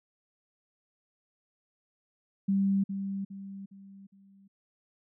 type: tone with echo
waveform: sine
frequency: 196 Hz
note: G3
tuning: in tune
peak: -23 dBFS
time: 2.48-2.84 s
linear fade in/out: 10 ms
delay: 410 ms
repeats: 4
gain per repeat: -8 dB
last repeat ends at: 4.48 s
effects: none